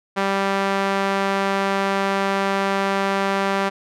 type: tone with band-pass filter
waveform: sawtooth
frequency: 196 Hz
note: G3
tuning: in tune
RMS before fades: -21 dBFS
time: 0.16-3.7 s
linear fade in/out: 20 ms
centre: 1200 Hz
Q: 0.67
effects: none